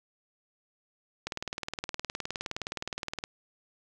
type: click train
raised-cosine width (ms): 0.2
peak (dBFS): -16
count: 39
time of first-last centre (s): 1.27-3.239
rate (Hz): 19.3
effects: none